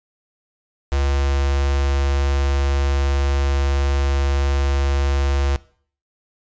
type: tone with notch filter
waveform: square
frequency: 69.3 Hz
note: C#2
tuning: in tune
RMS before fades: -19 dBFS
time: 0.92-5.56 s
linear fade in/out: 0 ms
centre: 190 Hz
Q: 1.3
effects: noise-tail reverb RT60 0.5 s tail -19 dB re dry + resampled to 16000 Hz